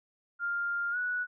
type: tone with pitch glide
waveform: sine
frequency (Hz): 1400 to 1472.2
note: F6 to F#6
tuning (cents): +4 to -9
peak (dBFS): -29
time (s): 0.39-1.27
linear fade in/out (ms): 50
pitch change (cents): +87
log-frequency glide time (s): 0.91-0.97
effects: none